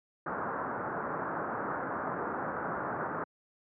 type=low-pass noise; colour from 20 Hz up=white; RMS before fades=-35 dBFS; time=0.26-3.24 s; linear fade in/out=5 ms; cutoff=1500 Hz; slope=48 dB/octave; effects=high-pass 150 Hz 12 dB/octave